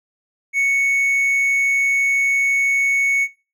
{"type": "tone", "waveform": "triangle", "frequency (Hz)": 2217, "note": "C#7", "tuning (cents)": 0, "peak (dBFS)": -13, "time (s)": [0.53, 3.28], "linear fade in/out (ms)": 50, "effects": ["noise-tail reverb RT60 0.3 s tail -19 dB re dry"]}